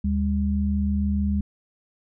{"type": "tone pair together", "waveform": "sine", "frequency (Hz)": [75.66, 202], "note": ["D#2", "G#3"], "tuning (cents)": [-48, -48], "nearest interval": "octave + perfect fourth", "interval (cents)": 1700, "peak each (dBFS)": -23, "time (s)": [0.04, 1.41], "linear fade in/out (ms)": 5, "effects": []}